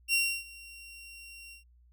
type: tone with ADSR envelope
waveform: sawtooth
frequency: 2748 Hz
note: F7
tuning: 29 cents flat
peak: -20 dBFS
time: 0.08-1.64 s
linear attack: 54 ms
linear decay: 300 ms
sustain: -23 dB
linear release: 120 ms
effects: added 60 Hz sine -58 dBFS peak until 1.92 s